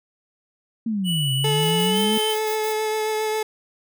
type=exponential two-way sweep; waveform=sine; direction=down then up; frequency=233.1 to 130.81 to 220.8 Hz; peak=-21 dBFS; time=0.86-2.18 s; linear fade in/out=5 ms; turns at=1.33 s
type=tone with pitch glide; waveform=square; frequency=2953 to 3080 Hz; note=F#7 to G7; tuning=-4 to -31 cents; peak=-24 dBFS; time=1.04-2.36 s; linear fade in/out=50 ms; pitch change=+73 cents; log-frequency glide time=1.89-1.98 s
type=tone with vibrato; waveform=30% pulse; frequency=432.9 Hz; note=A4; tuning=28 cents flat; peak=-19 dBFS; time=1.44-3.43 s; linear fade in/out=5 ms; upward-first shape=triangle; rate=7.4 Hz; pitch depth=16 cents each way
type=noise with tremolo; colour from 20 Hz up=violet; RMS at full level=-34 dBFS; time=1.62-2.74 s; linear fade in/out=10 ms; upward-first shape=square; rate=5.9 Hz; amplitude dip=75%
effects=none